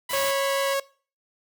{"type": "tone with vibrato", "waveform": "15% pulse", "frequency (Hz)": 987.8, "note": "B5", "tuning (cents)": 0, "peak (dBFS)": -25, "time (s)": [0.09, 0.74], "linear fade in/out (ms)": 5, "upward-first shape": "sine", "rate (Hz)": 6.3, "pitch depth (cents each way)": 13}
{"type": "noise", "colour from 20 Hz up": "white", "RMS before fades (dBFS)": -32, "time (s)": [0.09, 0.32], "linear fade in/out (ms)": 20}
{"type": "tone", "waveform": "sawtooth", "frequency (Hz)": 550, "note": "C#5", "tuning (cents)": -14, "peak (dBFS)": -19, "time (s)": [0.13, 0.8], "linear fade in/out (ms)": 5}
{"effects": ["noise-tail reverb RT60 0.4 s tail -21 dB re dry"]}